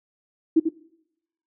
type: tone with echo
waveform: sine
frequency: 321.7 Hz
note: E4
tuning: 42 cents flat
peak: -12 dBFS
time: 0.56-0.6 s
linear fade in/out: 10 ms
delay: 92 ms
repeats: 1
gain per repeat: -6 dB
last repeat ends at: 0.692 s
effects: noise-tail reverb RT60 0.8 s tail -20 dB re dry